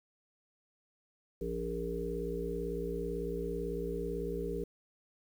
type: harmonic tone with a mistuned harmonic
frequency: 58 Hz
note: A#1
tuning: 8 cents flat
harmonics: 1 / 3 / 5 / 7 / 8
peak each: -41 / -41 / -44 / -38 / -39 dBFS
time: 1.41-4.64 s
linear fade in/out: 5 ms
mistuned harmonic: 1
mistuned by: -63 cents
effects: 10-bit